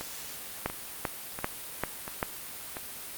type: two click trains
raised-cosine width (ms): 0.5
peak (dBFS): -21 / -12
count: 5 / 5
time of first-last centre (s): 0.01-2.769 / 0.66-2.229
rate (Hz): 1.45 / 2.55
effects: white hiss -41 dBFS RMS until 3.17 s + Opus 48 kbps